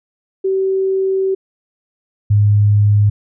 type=tone pair in turn; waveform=sine; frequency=383.2 / 103.51 Hz; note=G4 / G#2; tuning=-39 / -5 cents; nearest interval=octave + major seventh; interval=2266 cents; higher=first; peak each=-13 / -8 dBFS; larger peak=second; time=0.44-1.35 / 2.3-3.1 s; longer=first; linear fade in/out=10 ms; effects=none